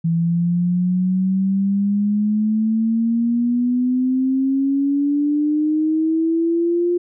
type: exponential sweep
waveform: sine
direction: up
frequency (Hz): 164.81 to 353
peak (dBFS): -15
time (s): 0.04-6.98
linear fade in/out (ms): 10
effects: none